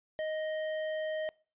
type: tone with hard clipping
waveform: sine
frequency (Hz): 624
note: D#5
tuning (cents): +5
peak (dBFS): -34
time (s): 0.19-1.29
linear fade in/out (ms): 0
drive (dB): 11
effects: noise-tail reverb RT60 0.4 s tail -25 dB re dry + resampled to 8000 Hz